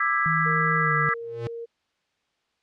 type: chord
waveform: sine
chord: E dominant seventh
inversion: third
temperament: just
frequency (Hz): 1186.7 / 1318.5 / 1648.1 / 1977.8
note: D6 / E6 / G#6 / B6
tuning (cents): +18 / 0 / -14 / +2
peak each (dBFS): -26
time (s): 0-1.14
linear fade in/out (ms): 5
type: tone with pitch glide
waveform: sine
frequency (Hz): 159.7 to 149.01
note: D#3 to D3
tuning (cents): +45 to +25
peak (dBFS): -26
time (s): 0.26-1.09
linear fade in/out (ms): 0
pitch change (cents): -120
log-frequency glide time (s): 0.8-0.94
type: tone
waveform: sine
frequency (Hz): 464.8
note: A#4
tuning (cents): -5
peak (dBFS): -32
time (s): 0.45-1.66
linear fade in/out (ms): 20
type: tone with exponential growth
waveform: square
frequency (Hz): 118.2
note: A#2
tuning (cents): +24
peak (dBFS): -27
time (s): 1.21-1.47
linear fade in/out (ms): 0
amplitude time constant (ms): 56
effects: white hiss -72 dBFS RMS until 2.62 s + low-pass 4000 Hz 12 dB/octave